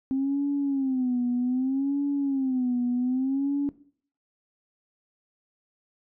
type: tone with vibrato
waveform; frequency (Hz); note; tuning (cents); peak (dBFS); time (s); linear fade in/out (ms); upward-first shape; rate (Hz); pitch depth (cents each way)
sine; 263.4; C4; +12; -22; 0.11-3.69; 0; sine; 0.64; 130
effects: noise-tail reverb RT60 0.5 s tail -17 dB re dry + tanh soft clip ceiling -18 dBFS